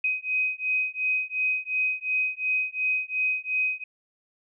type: beating tone pair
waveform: sine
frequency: 2515 / 2517.8 Hz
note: D#7 / D#7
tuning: +18 / +20 cents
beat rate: 2.8 Hz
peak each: -27 dBFS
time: 0.04-3.84 s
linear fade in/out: 5 ms
effects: none